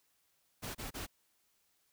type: noise bursts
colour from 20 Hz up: pink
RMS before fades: -42 dBFS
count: 3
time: 0.62-1.068 s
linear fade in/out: 20 ms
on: 130 ms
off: 29 ms
effects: white hiss -75 dBFS RMS until 1.92 s